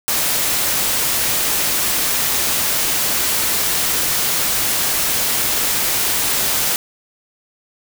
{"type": "noise", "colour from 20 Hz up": "white", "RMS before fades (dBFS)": -18, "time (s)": [0.08, 6.76], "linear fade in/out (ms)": 0, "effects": []}